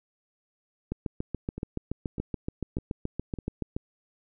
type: two click trains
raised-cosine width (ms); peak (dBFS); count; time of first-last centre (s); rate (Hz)
3; -23 / -17; 4 / 21; 1.58-3.387 / 0.92-3.765; 1.66 / 7.03
effects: none

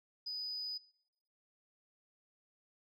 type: tone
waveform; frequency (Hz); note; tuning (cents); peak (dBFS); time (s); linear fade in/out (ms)
sine; 4978; D#8; 0; -37; 0.26-0.78; 10
effects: noise-tail reverb RT60 0.9 s tail -24 dB re dry + tanh soft clip ceiling -34 dBFS

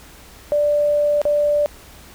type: tone with dropouts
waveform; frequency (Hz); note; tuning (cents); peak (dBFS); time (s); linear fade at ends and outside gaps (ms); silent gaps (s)
sine; 588; D5; +2; -14; 0.52-1.66; 0; 1.216-1.253
effects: added 60 Hz sine -48 dBFS peak until 2.14 s + pink hiss -44 dBFS RMS until 2.14 s

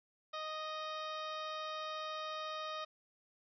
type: harmonic tone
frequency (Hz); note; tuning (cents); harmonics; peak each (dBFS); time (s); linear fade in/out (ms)
622; D#5; -1; 1 / 2 / 3 / 4 / 5 / 6 / 7 / 8 / 9; -45 / -42 / -53 / -53 / -53 / -49 / -61 / -58 / -60; 0.33-2.85; 10
effects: none

